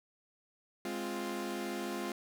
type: chord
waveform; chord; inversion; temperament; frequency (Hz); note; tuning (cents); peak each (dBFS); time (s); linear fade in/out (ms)
sawtooth; F minor; first; equal; 207.7 / 261.6 / 349.2; Ab3 / C4 / F4; 0 / 0 / 0; -37 / -38 / -35; 0.85-2.12; 2
effects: none